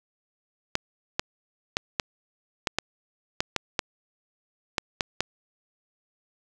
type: clicks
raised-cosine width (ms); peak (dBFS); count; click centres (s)
0.2; -6; 12; 0.754 / 1.195 / 1.769 / 1.998 / 2.672 / 2.786 / 3.405 / 3.563 / 3.792 / 4.782 / 5.008 / 5.206
effects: none